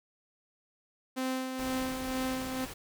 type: tone with tremolo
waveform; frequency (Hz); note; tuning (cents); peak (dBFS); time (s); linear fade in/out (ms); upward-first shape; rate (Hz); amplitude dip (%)
sawtooth; 259.5; C4; -14; -26; 1.16-2.66; 20; sine; 2.1; 45
type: noise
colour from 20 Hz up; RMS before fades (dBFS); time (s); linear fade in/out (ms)
pink; -43; 1.58-2.74; 10
effects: none